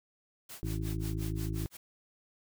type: noise with tremolo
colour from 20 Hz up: white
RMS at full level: -45 dBFS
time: 0.49-1.77 s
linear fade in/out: 5 ms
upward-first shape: sine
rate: 5.6 Hz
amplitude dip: 100%
type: harmonic tone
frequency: 53.6 Hz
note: A1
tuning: 45 cents flat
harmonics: 1 / 2 / 3 / 5 / 6 / 7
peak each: -36 / -36 / -39 / -47 / -41 / -48 dBFS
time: 0.63-1.66 s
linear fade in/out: 0 ms
effects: none